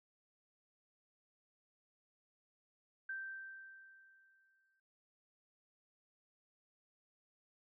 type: tone with exponential decay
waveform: sine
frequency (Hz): 1563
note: G6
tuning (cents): -6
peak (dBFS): -39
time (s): 3.09-4.8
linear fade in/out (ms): 5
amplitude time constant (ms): 370
effects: noise-tail reverb RT60 0.9 s tail -19 dB re dry